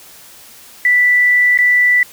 sine tone with dropouts, 1973 Hz, B6, 2 cents flat, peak -8 dBFS, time 0.85-2.03 s, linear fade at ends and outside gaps 2 ms, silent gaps 1.576-1.587 s, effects white hiss -40 dBFS RMS until 2.12 s

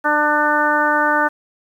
harmonic tone, 298.4 Hz, D4, 28 cents sharp, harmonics 1 / 2 / 3 / 4 / 5 / 6, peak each -24 / -22 / -19 / -21 / -18 / -24 dBFS, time 0.04-1.29 s, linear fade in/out 20 ms, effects 8-bit

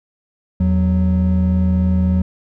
triangle tone pair together, 81.65 / 185 Hz, E2 / F#3, -16 / 0 cents, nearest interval octave + major second, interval 1416 cents, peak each -13 dBFS, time 0.6-2.22 s, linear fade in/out 5 ms, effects tanh soft clip ceiling -3 dBFS

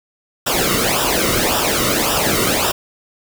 pink noise with flanger, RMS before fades -17 dBFS, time 0.46-2.72 s, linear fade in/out 10 ms, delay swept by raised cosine 0.46 to 1.23 ms, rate 1.8 Hz, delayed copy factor -0.75, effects none

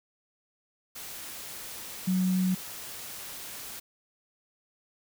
sine tone in noise, 185 Hz, F#3, in tune, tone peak -23 dBFS, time 2.07-2.55 s, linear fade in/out 10 ms, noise white, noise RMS -41 dBFS, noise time 0.95-3.8 s, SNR +15 dB, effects none

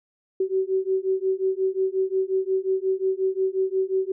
sine beating tone pair, 377.4 / 383 Hz, F#4 / G4, +34 / -40 cents, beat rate 5.6 Hz, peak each -24 dBFS, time 0.4-4.12 s, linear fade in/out 5 ms, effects none

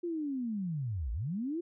sine linear two-way sweep, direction down then up, 354.7 to 51 to 354.7 Hz, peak -32 dBFS, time 0.03-1.61 s, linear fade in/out 10 ms, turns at 1.12 s, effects none

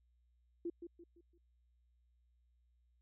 sine tone with echo, 342.3 Hz, F4, 35 cents flat, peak -37 dBFS, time 0.65-0.7 s, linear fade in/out 5 ms, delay 170 ms, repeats 4, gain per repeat -8 dB, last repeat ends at 1.38 s, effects added 60 Hz sine -70 dBFS peak until 3.01 s

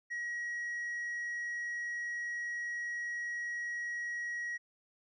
sine tone with tanh clipping, 1905 Hz, A#6, 37 cents sharp, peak -36 dBFS, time 0.1-4.58 s, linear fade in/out 20 ms, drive 2 dB, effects none

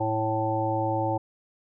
harmonic tone, 110 Hz, A2, in tune, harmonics 1 / 3 / 5 / 7 / 8, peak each -30 / -30 / -30 / -30 / -30 dBFS, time 0-1.18 s, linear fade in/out 10 ms, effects none

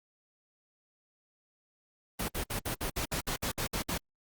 pink noise bursts, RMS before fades -33 dBFS, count 12, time 2.19-3.98 s, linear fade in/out 10 ms, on 96 ms, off 58 ms, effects Opus 32 kbps

